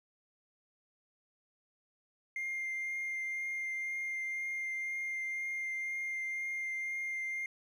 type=tone with vibrato; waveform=triangle; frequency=2108 Hz; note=C7; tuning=12 cents sharp; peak=-32 dBFS; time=2.36-7.46 s; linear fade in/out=2 ms; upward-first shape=triangle; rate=2 Hz; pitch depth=10 cents each way; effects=tanh soft clip ceiling -30 dBFS